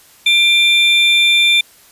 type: tone pair together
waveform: triangle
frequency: 2376 / 3560 Hz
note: D7 / A7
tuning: +20 / +20 cents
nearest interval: perfect fifth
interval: 700 cents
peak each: -10 dBFS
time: 0.26-1.61 s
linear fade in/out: 5 ms
effects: white hiss -46 dBFS RMS until 1.91 s + resampled to 32000 Hz